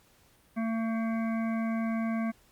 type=harmonic tone with a mistuned harmonic; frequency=225.4 Hz; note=A3; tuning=42 cents sharp; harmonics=1 / 3 / 5 / 7 / 9 / 10; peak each=-28 / -38 / -42 / -45 / -47 / -48 dBFS; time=0.56-2.32 s; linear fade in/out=20 ms; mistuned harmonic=9; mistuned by=+26 cents; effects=pink hiss -63 dBFS RMS until 2.51 s + Opus 48 kbps